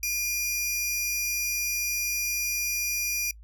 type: tone pair together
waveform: sawtooth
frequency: 2411 / 5798 Hz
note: D7 / F#8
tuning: +45 / -36 cents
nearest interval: octave + minor third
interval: 1519 cents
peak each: -26 dBFS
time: 0.03-3.31 s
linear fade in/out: 2 ms
effects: noise-tail reverb RT60 0.1 s tail -25 dB re dry + added 54 Hz sine -45 dBFS peak until 3.43 s